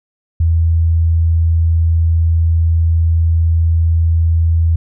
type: tone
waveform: sine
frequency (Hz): 82.41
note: E2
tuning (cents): 0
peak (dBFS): -9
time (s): 0.4-4.76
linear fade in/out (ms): 5
effects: none